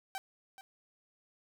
sawtooth tone with echo, 774 Hz, G5, 22 cents flat, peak -33 dBFS, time 0.15-0.18 s, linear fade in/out 0 ms, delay 430 ms, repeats 1, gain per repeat -13 dB, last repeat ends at 0.61 s, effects none

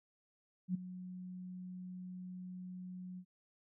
sine tone with ADSR envelope, 182.5 Hz, F#3, 24 cents flat, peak -30 dBFS, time 0.68-3.25 s, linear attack 66 ms, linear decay 10 ms, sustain -14 dB, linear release 69 ms, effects none

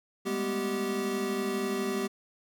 square tone cluster, 200.7 / 212.9 / 245.3 / 388.1 Hz, G3 / G#3 / B3 / G4, +41 / +43 / -12 / -17 cents, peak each -37 / -39 / -36 / -32 dBFS, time 0.25-2.08 s, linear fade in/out 20 ms, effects none

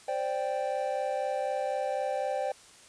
triangle chord, C suspended second, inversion none, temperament equal, 523.3 / 587.3 / 784 Hz, C5 / D5 / G5, 0 / 0 / 0 cents, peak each -31 dBFS, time 0.08-2.52 s, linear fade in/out 5 ms, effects white hiss -54 dBFS RMS until 2.88 s + resampled to 22050 Hz

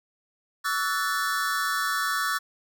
square chord, F# minor seventh, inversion second, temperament equal with one note detuned, 1134.6 / 1318.5 / 1480 / 1760 Hz, C#6 / E6 / F#6 / A6, +40 / 0 / 0 / 0 cents, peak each -31 dBFS, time 0.64-2.39 s, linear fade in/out 20 ms, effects none

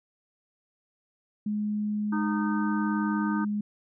sine tone with pitch glide, 209.9 to 208.1 Hz, G#3 to G#3, +19 to +4 cents, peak -26 dBFS, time 1.46-3.61 s, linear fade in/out 5 ms, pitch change -15 cents, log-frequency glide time 1.98-3.12 s
harmonic tone, 307.4 Hz, D#4, 21 cents flat, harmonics 1 / 3 / 4 / 5, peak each -30 / -35 / -36 / -37 dBFS, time 2.12-3.45 s, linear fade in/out 10 ms
effects none

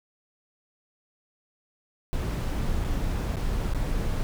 brown noise with dropouts, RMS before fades -27 dBFS, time 2.13-4.23 s, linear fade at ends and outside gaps 0 ms, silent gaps 2.841-2.846 / 3.358-3.368 / 3.736-3.747 s, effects none

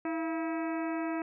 harmonic tone with a mistuned harmonic, 322.9 Hz, E4, 36 cents flat, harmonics 1 / 2 / 3 / 4 / 5 / 6 / 7 / 8, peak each -32 / -38 / -42 / -44 / -46 / -48 / -49 / -50 dBFS, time 0.05-1.22 s, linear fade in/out 2 ms, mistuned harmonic 2, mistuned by +78 cents, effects none

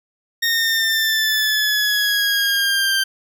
20% pulse exponential sweep, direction down, 1851 to 1568 Hz, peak -11 dBFS, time 0.42-3.04 s, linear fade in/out 10 ms, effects none

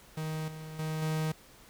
45% pulse tone with level steps, 156.9 Hz, D#3, 15 cents sharp, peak -33 / -41 / -32 / -29 dBFS, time 0.17-1.32 s, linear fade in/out 5 ms, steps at 0.48 / 0.79 / 1.02 s, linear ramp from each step 2 ms, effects pink hiss -56 dBFS RMS until 1.69 s

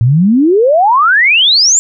sine exponential sweep, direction up, 110 to 7459 Hz, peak -5 dBFS, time 0.01-1.79 s, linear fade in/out 0 ms, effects none

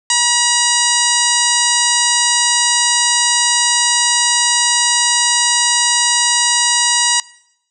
harmonic tone, 960 Hz, B5, 49 cents flat, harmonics 1 / 2 / 3 / 4 / 5 / 6 / 7 / 8 / 9, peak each -20 / -20 / -20 / -20 / -20 / -20 / -20 / -20 / -20 dBFS, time 0.1-7.2 s, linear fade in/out 2 ms, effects noise-tail reverb RT60 0.8 s tail -22 dB re dry

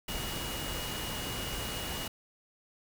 sine tone in noise, 2887 Hz, F#7, 43 cents flat, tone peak -42 dBFS, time 0.08-2.08 s, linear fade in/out 5 ms, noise pink, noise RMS -37 dBFS, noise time 0.08-2.08 s, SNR -8 dB, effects none

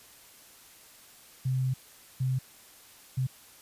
sine tone bursts at uneven times, 130 Hz, C3, 11 cents flat, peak -25 dBFS, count 3, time 1.45-1.74 / 2.2-2.39 / 3.17-3.27 s, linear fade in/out 10 ms, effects white hiss -54 dBFS RMS until 3.61 s + resampled to 32000 Hz

